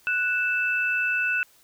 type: tone pair together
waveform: sine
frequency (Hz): 1480 / 2637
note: F#6 / E7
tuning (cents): 0 / 0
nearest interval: minor seventh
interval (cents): 1000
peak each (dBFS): -24 / -25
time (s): 0.07-1.43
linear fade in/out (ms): 0
effects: white hiss -58 dBFS RMS until 1.63 s